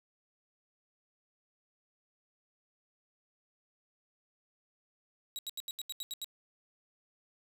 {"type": "tone bursts", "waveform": "sawtooth", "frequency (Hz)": 3842, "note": "B7", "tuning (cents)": -48, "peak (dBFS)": -34, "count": 9, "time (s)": [5.36, 6.244], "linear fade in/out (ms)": 0, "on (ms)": 28, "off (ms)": 79, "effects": []}